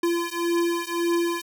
square beating tone pair, 340.9 / 342.7 Hz, F4 / F4, -42 / -33 cents, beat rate 1.8 Hz, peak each -26 dBFS, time 0.03-1.42 s, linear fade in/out 5 ms, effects none

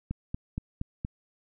click train, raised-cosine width 5 ms, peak -19 dBFS, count 5, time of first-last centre 0.11-1.049 s, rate 4.26 Hz, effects none

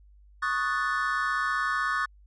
triangle chord, D# half-diminished seventh, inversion third, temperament equal with one note detuned, 1108.7 / 1244.5 / 1480 / 1753.9 Hz, C#6 / D#6 / F#6 / A6, 0 / 0 / 0 / -6 cents, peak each -29 dBFS, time 0.42-2.06 s, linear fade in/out 10 ms, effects added 50 Hz sine -52 dBFS peak until 2.26 s + resampled to 24000 Hz

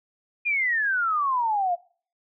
sine exponential sweep, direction down, 2466 to 680 Hz, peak -21 dBFS, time 0.45-1.76 s, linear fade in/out 20 ms, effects noise-tail reverb RT60 0.5 s tail -24 dB re dry

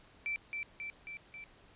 sine tone with echo, 2334 Hz, D7, 11 cents flat, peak -33 dBFS, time 0.26-0.36 s, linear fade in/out 0 ms, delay 270 ms, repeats 4, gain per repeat -3 dB, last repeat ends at 1.44 s, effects pink hiss -61 dBFS RMS until 1.75 s + resampled to 8000 Hz

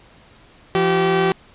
sawtooth tone pair together, 171.3 / 384.6 Hz, F3 / G4, -33 / -33 cents, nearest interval octave + major second, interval 1400 cents, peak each -17 / -12 dBFS, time 0.75-1.32 s, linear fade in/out 0 ms, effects pink hiss -49 dBFS RMS until 1.54 s + resampled to 8000 Hz

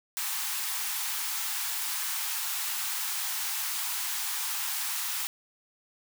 white high-pass noise, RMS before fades -32 dBFS, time 0.17-5.27 s, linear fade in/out 0 ms, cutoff 770 Hz, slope 96 dB/octave, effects none

